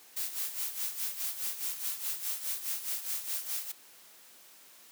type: noise with tremolo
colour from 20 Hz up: blue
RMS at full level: -33 dBFS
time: 0.16-3.72 s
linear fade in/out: 10 ms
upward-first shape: sine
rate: 4.8 Hz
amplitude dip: 70%
effects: white hiss -56 dBFS RMS until 4.91 s + high-pass 200 Hz 12 dB/octave